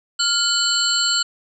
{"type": "tone cluster", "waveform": "sine", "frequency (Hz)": [1395, 2998, 4162, 4461, 7520], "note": ["F6", "F#7", "C8", "C#8", "A#8"], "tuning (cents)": [-2, 22, -10, 10, 14], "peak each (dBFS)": -23, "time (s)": [0.19, 1.23], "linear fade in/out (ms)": 10, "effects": []}